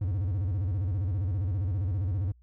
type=tone with vibrato; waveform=triangle; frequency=93.8 Hz; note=F#2; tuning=24 cents sharp; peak=-24 dBFS; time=0.01-2.32 s; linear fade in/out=5 ms; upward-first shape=square; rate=15 Hz; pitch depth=170 cents each way; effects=added 60 Hz sine -55 dBFS peak until 2.42 s